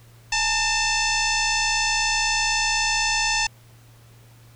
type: tone with frequency modulation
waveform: sine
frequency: 1736 Hz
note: A6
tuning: 24 cents flat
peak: -19 dBFS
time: 0.32-3.47 s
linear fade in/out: 5 ms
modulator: 884 Hz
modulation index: 5.6
effects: added 116 Hz sine -48 dBFS peak until 4.55 s + pink hiss -55 dBFS RMS until 4.55 s